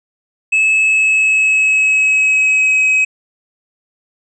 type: tone with pitch glide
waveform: triangle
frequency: 2595 to 2542 Hz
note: E7 to D#7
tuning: -28 to +36 cents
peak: -8 dBFS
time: 0.52-3.05 s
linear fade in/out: 10 ms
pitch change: -36 cents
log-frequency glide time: 0.73-2.87 s
effects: resampled to 22050 Hz